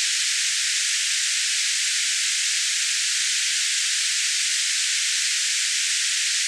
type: band-pass noise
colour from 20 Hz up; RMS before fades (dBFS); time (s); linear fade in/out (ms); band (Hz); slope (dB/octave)
white; -23; 0-6.47; 0; 1600 to 8400; 48
effects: none